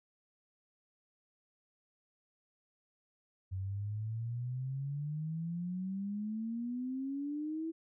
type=exponential sweep; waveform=sine; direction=up; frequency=92.8 to 329.6 Hz; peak=-35 dBFS; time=3.51-7.72 s; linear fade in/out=20 ms; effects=none